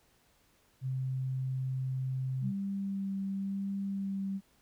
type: tone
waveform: sine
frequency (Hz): 130.81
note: C3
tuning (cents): 0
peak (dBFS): -31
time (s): 0.81-2.53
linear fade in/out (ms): 50
type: tone with vibrato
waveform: sine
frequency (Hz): 196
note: G3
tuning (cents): 0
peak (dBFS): -32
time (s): 2.41-4.41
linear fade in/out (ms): 50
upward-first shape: sine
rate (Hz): 0.93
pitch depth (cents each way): 11
effects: pink hiss -68 dBFS RMS until 4.61 s